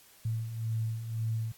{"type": "beating tone pair", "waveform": "sine", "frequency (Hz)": [110.9, 112.8], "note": ["A2", "A2"], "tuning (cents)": [14, 44], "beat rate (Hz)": 1.9, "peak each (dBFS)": [-38, -31], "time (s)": [0.25, 1.52], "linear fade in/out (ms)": 5, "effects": ["white hiss -58 dBFS RMS until 1.57 s", "AAC 64 kbps"]}